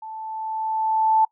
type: tone with level ramp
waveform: sine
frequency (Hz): 879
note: A5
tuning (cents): -2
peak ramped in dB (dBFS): -33 to -13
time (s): 0.02-1.25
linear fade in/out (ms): 5
effects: noise-tail reverb RT60 0.1 s tail -23 dB re dry